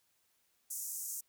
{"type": "band-pass noise", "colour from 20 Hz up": "pink", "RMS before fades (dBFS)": -41, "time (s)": [0.7, 1.21], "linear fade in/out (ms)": 10, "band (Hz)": [6300, 16000], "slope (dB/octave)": 48, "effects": ["white hiss -75 dBFS RMS until 1.28 s"]}